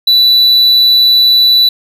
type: tone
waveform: triangle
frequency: 3964 Hz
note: B7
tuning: 6 cents sharp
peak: -3 dBFS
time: 0.07-1.69 s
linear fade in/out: 5 ms
effects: none